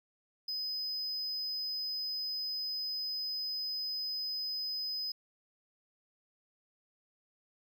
triangle tone, 5030 Hz, D#8, 18 cents sharp, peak -33 dBFS, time 0.48-5.12 s, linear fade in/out 5 ms, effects none

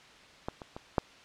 clicks, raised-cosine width 1 ms, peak -19 / -28 / -26 / -10 dBFS, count 4, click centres 0.485 / 0.618 / 0.765 / 0.982 s, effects white hiss -54 dBFS RMS until 1.24 s + low-pass 4000 Hz 12 dB/octave

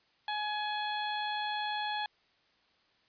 harmonic tone, 842 Hz, G#5, 24 cents sharp, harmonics 1 / 2 / 3 / 4 / 5, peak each -34 / -39 / -45 / -40 / -45 dBFS, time 0.28-2.06 s, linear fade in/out 2 ms, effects white hiss -69 dBFS RMS until 3.08 s + resampled to 11025 Hz

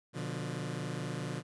sawtooth chord, B diminished, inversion none, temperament just, 123.47 / 148.16 / 177.8 Hz, B2 / D3 / F3, 0 / +16 / +31 cents, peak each -36 / -35 / -37 dBFS, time 0.13-1.43 s, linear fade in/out 50 ms, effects resampled to 24000 Hz

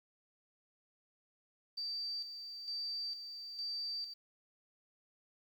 sine tone with tremolo, 4649 Hz, D8, 18 cents flat, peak -37 dBFS, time 1.77-4.14 s, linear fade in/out 10 ms, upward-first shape square, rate 1.1 Hz, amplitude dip 55%, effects 11-bit

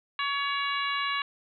harmonic tone, 563 Hz, C#5, 27 cents sharp, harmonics 2 / 3 / 4 / 5 / 6 / 7, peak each -30 / -34 / -34 / -35 / -40 / -38 dBFS, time 0.19-1.22 s, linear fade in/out 2 ms, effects none

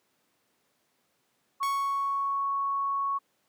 sine tone, 1108.7 Hz, C#6, in tune, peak -26 dBFS, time 1.6-3.19 s, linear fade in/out 20 ms
sawtooth tone with exponential decay, 1108.7 Hz, C#6, in tune, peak -27 dBFS, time 1.63-2.46 s, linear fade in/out 0 ms, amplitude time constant 180 ms
effects pink hiss -72 dBFS RMS until 3.48 s + high-pass 200 Hz 12 dB/octave

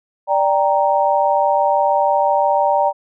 sine chord, G minor, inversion second, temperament equal with one note detuned, 587.3 / 786.3 / 932.3 Hz, D5 / G5 / Bb5, 0 / +5 / 0 cents, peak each -17 dBFS, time 0.27-2.93 s, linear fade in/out 50 ms, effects none

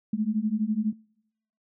sine beating tone pair, 208.3 / 220.3 Hz, G#3 / A3, +5 / +2 cents, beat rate 12 Hz, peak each -27 / -27 dBFS, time 0.13-0.93 s, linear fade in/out 5 ms, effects noise-tail reverb RT60 0.8 s tail -26 dB re dry

